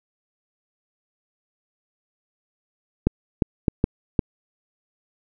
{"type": "clicks", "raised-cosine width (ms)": 3, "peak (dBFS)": -4, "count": 5, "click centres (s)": [3.07, 3.422, 3.682, 3.841, 4.192], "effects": []}